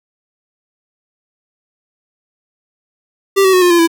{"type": "tone with pitch steps", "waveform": "square", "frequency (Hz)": [392, 379.3, 367, 355.1, 343.6, 332.5], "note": ["G4", "F#4", "F#4", "F4", "F4", "E4"], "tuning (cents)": [0, 43, -14, 29, -28, 15], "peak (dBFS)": -8, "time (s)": [3.36, 3.876], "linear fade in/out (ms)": 20, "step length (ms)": 86, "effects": []}